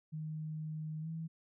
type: tone with pitch glide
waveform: sine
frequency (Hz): 155.56 to 162.17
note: D#3 to E3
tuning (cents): 0 to -28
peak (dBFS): -38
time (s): 0.12-1.28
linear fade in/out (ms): 20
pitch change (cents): +72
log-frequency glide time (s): 1.01-1.08
effects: none